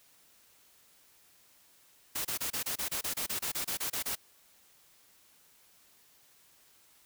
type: noise bursts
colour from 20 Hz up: white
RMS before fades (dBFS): -34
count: 16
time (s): 2.15-4.155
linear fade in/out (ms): 10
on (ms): 100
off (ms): 27
effects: white hiss -63 dBFS RMS until 7.05 s